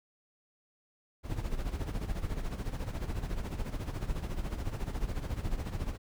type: noise with tremolo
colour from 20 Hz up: brown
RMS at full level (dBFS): -32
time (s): 1.23-5.98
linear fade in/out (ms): 50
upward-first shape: sine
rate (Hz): 14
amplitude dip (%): 70
effects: none